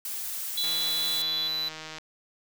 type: noise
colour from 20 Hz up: blue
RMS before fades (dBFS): -34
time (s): 0.05-1.22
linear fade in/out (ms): 2
type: tone with pitch glide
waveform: sine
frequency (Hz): 3394 to 3420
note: G#7 to A7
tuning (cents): +37 to -50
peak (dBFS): -31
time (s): 0.57-1.48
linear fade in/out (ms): 5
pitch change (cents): +13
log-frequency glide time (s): 0.68-1.1
type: tone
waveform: triangle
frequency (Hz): 3983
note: B7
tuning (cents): +14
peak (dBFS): -26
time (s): 0.57-1.69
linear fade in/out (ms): 10
type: click train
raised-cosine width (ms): 0.2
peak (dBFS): -22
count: 212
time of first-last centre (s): 0.64-1.984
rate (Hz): 157
effects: none